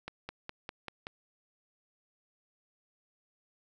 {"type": "accelerating click train", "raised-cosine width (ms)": 0.3, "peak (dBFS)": -23, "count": 6, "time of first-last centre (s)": [0.08, 1.069], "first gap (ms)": 210, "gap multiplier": 0.97, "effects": []}